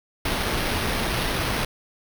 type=noise with sample-and-hold; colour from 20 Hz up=pink; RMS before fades=-25 dBFS; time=0.25-1.65 s; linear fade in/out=5 ms; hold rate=7350 Hz; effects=none